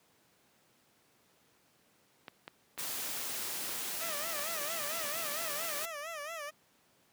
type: clicks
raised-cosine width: 0.3 ms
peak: -27 dBFS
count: 5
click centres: 2.282 / 2.479 / 2.778 / 3.692 / 4.393 s
type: noise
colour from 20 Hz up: white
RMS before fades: -38 dBFS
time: 2.78-5.86 s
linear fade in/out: 10 ms
type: tone with vibrato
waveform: 15% pulse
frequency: 622.3 Hz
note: D#5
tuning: in tune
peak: -33 dBFS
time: 4-6.51 s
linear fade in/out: 20 ms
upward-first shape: sine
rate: 4.4 Hz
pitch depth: 140 cents each way
effects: pink hiss -68 dBFS RMS until 7.12 s + high-pass 150 Hz 12 dB/octave